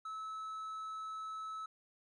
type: tone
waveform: triangle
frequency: 1300 Hz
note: E6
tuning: 24 cents flat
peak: -39 dBFS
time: 0.05-1.66 s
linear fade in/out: 5 ms
effects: resampled to 24000 Hz + 13-bit